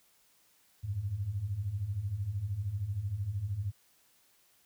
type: beating tone pair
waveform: sine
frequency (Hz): 91 / 104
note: F#2 / G#2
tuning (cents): -28 / +3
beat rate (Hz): 13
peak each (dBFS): -38 / -33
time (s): 0.83-3.72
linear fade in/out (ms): 20
effects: white hiss -67 dBFS RMS until 4.65 s